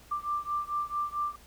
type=beating tone pair; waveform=sine; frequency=1180 / 1184.5 Hz; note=D6 / D6; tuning=+8 / +14 cents; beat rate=4.5 Hz; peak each=-32 / -33 dBFS; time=0.11-1.36 s; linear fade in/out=10 ms; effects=added 60 Hz sine -57 dBFS peak until 1.46 s + pink hiss -56 dBFS RMS until 1.46 s

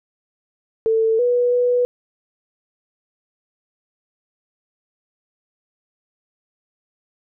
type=tone with pitch steps; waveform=sine; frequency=446.3 / 488.2 / 491 Hz; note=A4 / B4 / B4; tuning=+25 / -20 / -10 cents; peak=-14 dBFS; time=0.86-1.85 s; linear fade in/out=0 ms; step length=330 ms; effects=none

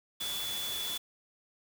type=tone in noise; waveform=sine; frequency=3441 Hz; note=A7; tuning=39 cents flat; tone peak=-35 dBFS; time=0.2-0.98 s; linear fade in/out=10 ms; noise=white; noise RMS=-39 dBFS; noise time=0.2-0.98 s; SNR=+1 dB; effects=none

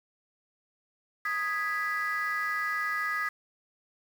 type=chord; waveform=sine; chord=G# minor; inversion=second; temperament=equal; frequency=1244.5 / 1661.2 / 1975.5 Hz; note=D#6 / G#6 / B6; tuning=0 / 0 / 0 cents; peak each=-31 dBFS; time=1.25-3.29 s; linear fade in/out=5 ms; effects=tanh soft clip ceiling -23 dBFS + 8-bit

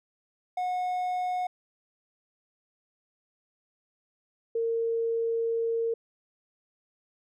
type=tone pair in turn; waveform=triangle / sine; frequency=728 / 458.6 Hz; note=F#5 / A#4; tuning=-28 / -28 cents; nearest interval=minor sixth; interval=800 cents; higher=first; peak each=-25 / -25 dBFS; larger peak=neither; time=0.57-1.47 / 4.55-5.94 s; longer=second; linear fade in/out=5 ms; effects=none

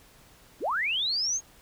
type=linear sweep; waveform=sine; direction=up; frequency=193.3 to 6645 Hz; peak=-25 dBFS; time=0.6-1.41 s; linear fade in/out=50 ms; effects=pink hiss -56 dBFS RMS until 1.61 s

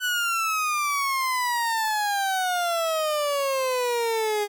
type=exponential sweep; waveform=30% pulse; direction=down; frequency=1500 to 408.5 Hz; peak=-20 dBFS; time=0-4.48 s; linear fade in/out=50 ms; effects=none

